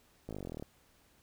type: slowing click train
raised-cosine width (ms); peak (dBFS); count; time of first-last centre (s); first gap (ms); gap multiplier
2; -28; 16; 0.29-0.625; 18; 1.03
effects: pink hiss -67 dBFS RMS until 1.22 s